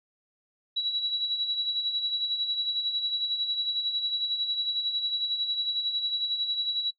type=tone with tremolo; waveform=sine; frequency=3909 Hz; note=B7; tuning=19 cents flat; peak=-24 dBFS; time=0.76-6.91 s; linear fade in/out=10 ms; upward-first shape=sine; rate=11 Hz; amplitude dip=55%; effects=noise-tail reverb RT60 0.1 s tail -17 dB re dry